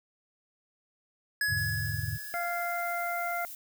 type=tone with exponential decay; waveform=square; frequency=1685 Hz; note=G#6; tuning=25 cents sharp; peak=-26 dBFS; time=1.41-3.44 s; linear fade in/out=2 ms; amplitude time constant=440 ms
type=chord; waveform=sine; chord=E dominant seventh; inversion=none; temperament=equal; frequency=82.41 / 103.83 / 123.47 / 146.83 Hz; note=E2 / G#2 / B2 / D3; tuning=0 / 0 / 0 / 0 cents; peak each=-38 / -34 / -40 / -38 dBFS; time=1.48-2.18 s; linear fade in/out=20 ms
type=noise; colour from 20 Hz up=violet; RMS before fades=-43 dBFS; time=1.57-3.55 s; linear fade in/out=2 ms
type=harmonic tone; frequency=695 Hz; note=F5; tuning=9 cents flat; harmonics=1 / 2 / 3; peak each=-32 / -35 / -37 dBFS; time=2.34-3.45 s; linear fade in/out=0 ms
effects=none